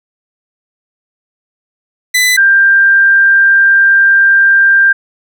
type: tone pair in turn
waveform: sawtooth / sine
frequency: 2000 / 1587.4 Hz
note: B6 / G6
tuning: +21 / +21 cents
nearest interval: major third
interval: 400 cents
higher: first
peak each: -4 dBFS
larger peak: neither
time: 2.14-2.37 / 2.37-4.93 s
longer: second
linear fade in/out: 10 ms
effects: none